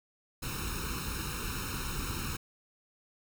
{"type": "noise with comb filter", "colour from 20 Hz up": "pink", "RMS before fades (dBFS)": -36, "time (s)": [0.42, 2.37], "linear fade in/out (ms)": 10, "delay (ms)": 0.75, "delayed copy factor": 1, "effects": []}